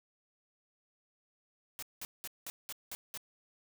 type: noise bursts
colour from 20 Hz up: white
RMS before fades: -42 dBFS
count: 7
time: 1.79-3.175 s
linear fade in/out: 0 ms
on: 35 ms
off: 190 ms
effects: none